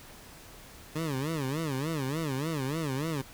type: tone with vibrato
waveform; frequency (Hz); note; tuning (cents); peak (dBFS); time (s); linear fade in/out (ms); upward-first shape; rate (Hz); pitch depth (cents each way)
20% pulse; 146.5; D3; -4; -25; 0.95-3.22; 10; sine; 3.4; 210
effects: pink hiss -50 dBFS RMS until 3.33 s